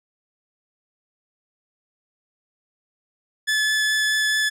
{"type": "tone with vibrato", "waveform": "sawtooth", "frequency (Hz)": 1727, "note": "A6", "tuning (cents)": -33, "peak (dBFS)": -15, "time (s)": [3.47, 4.5], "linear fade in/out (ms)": 20, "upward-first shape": "triangle", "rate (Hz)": 4.7, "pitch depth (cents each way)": 8, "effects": ["low-pass 10000 Hz 12 dB/octave"]}